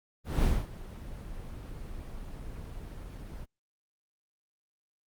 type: noise with ADSR envelope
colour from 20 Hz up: brown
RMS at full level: -23 dBFS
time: 0.24-3.46 s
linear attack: 190 ms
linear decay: 230 ms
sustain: -18 dB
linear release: 28 ms
effects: Opus 24 kbps